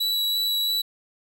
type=tone with vibrato; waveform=45% pulse; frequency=3927 Hz; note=B7; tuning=11 cents flat; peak=-21 dBFS; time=0-0.82 s; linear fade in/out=10 ms; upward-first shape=sine; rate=3 Hz; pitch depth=8 cents each way; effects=none